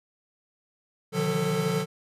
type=tone cluster; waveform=square; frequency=125.5 / 151.1 / 163.6 / 180.3 / 442.4 Hz; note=B2 / D3 / E3 / F#3 / A4; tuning=+28 / +50 / -13 / -45 / +9 cents; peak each=-38 / -31 / -35 / -30 / -29 dBFS; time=1.12-1.86 s; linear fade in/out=50 ms; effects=resampled to 32000 Hz